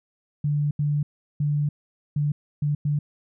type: tone bursts at uneven times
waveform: sine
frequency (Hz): 146.83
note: D3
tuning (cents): 0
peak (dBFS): -20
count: 6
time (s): 0.44-0.71 / 0.79-1.03 / 1.4-1.69 / 2.16-2.32 / 2.62-2.75 / 2.85-2.99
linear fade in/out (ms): 5
effects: none